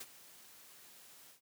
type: noise with ADSR envelope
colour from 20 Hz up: white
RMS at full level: -44 dBFS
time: 0-1.41 s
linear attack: 8 ms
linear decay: 40 ms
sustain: -14 dB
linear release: 110 ms
effects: high-pass 100 Hz 12 dB/octave